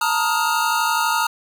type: tone cluster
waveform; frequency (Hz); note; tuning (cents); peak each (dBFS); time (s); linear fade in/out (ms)
square; 890 / 942 / 1253 / 1411; A5 / A#5 / D#6 / F6; +20 / +18 / +12 / +17; -24; 0.01-1.27; 5
effects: none